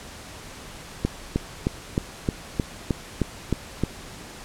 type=click train; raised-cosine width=3 ms; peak=-8 dBFS; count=10; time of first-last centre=1.05-3.836 s; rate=3.23 Hz; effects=pink hiss -41 dBFS RMS until 4.44 s + low-pass 10000 Hz 12 dB/octave